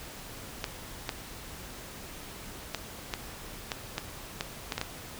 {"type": "clicks", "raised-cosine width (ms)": 0.2, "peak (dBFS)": -13, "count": 10, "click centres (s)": [0.642, 1.092, 2.747, 3.138, 3.718, 3.981, 4.409, 4.722, 4.78, 4.814], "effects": ["pink hiss -44 dBFS RMS until 5.19 s"]}